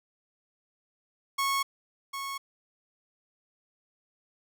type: tone with echo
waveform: sawtooth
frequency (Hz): 1100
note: C#6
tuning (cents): -14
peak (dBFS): -22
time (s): 1.38-1.63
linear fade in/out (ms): 10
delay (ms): 750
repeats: 1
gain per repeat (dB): -8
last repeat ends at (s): 2.38
effects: none